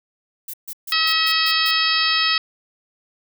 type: noise bursts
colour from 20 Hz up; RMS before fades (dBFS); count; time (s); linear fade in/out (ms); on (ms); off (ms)
violet; -31; 7; 0.48-1.712; 5; 56; 140
type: harmonic tone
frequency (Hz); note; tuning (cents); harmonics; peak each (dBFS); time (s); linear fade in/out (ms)
643; E5; -43; 2 / 3 / 4 / 5 / 6 / 7 / 8; -24 / -24 / -24 / -24 / -24 / -24 / -24; 0.92-2.38; 2
effects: none